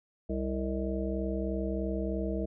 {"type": "harmonic tone with a mistuned harmonic", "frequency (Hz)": 65.41, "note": "C2", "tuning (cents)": 0, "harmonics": [1, 3, 5, 7, 9, 10], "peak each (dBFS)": [-34, -35, -36, -38, -45, -39], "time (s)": [0.29, 2.46], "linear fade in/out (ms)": 10, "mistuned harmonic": 10, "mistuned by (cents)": -60, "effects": []}